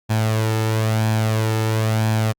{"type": "tone with flanger", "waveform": "sawtooth", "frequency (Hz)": 110, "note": "A2", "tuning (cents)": 0, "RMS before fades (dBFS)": -19, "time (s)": [0.09, 2.33], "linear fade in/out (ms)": 20, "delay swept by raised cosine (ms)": [1.2, 2.3], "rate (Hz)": 1, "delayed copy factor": 0.5, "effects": ["Opus 48 kbps"]}